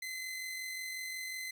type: tone with amplitude modulation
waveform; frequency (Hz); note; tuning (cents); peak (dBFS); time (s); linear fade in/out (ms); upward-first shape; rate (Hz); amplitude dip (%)
sawtooth; 2047; C7; -38; -34; 0.02-1.51; 5; sine; 45.5; 30
effects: none